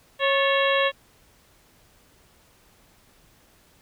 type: harmonic tone with a mistuned harmonic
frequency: 549 Hz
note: C#5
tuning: 17 cents flat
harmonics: 1 / 2 / 3 / 4 / 5 / 6 / 7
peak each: -22 / -26 / -26 / -30 / -28 / -29 / -34 dBFS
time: 0.19-0.92 s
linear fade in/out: 50 ms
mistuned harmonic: 3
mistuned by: +92 cents
effects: pink hiss -58 dBFS RMS until 3.81 s